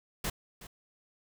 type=noise with echo; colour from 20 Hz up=pink; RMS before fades=-33 dBFS; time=0.24-0.3 s; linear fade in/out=5 ms; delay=370 ms; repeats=1; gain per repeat=-15 dB; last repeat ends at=0.67 s; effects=none